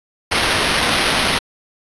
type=noise with sample-and-hold; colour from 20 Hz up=white; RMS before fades=-17 dBFS; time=0.31-1.39 s; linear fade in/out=10 ms; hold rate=7350 Hz; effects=resampled to 24000 Hz